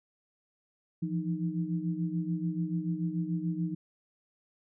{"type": "tone cluster", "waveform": "sine", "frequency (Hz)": [166.7, 173.6, 311.3], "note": ["E3", "F3", "D#4"], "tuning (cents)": [20, -10, 1], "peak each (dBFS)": [-34, -32, -36], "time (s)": [1.02, 3.75], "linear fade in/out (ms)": 10, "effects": []}